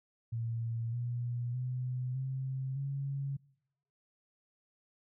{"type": "tone with pitch steps", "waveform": "sine", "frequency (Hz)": [115.3, 120.68, 126.32, 132.22, 138.39], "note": ["A#2", "B2", "B2", "C3", "C#3"], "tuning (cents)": [-19, -40, 39, 19, -3], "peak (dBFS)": -33, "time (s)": [0.32, 3.37], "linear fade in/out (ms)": 10, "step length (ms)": 610, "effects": ["noise-tail reverb RT60 0.8 s tail -24 dB re dry"]}